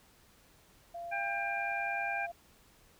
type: tone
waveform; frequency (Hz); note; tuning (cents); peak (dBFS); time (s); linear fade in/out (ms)
sine; 687; F5; -29; -39; 0.94-2.32; 10
type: harmonic tone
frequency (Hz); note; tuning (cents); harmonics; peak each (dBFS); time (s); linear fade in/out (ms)
797; G5; +28; 1 / 2 / 3; -37 / -37 / -37; 1.11-2.27; 20
effects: pink hiss -63 dBFS RMS until 2.99 s